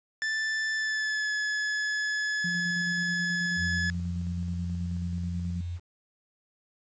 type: tone with pitch glide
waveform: 45% pulse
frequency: 1760 to 1707.9 Hz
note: A6 to G#6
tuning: 0 to +48 cents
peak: -27 dBFS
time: 0.22-3.9 s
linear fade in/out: 0 ms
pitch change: -52 cents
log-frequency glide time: 0.75-1.31 s
type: tone with tremolo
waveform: sine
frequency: 174.61 Hz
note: F3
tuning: in tune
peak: -31 dBFS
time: 2.44-5.61 s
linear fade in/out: 5 ms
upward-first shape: square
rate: 9.3 Hz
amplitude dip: 30%
type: tone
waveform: sine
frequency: 87.31 Hz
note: F2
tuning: in tune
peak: -31 dBFS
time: 3.56-5.8 s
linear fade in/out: 50 ms
effects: resampled to 16000 Hz + 9-bit